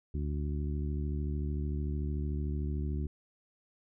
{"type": "harmonic tone", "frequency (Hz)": 73.42, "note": "D2", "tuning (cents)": 0, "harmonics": [1, 2, 3, 4, 5], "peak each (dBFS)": [-32, -38, -42, -44, -46], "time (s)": [0.14, 3.07], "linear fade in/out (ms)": 5, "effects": []}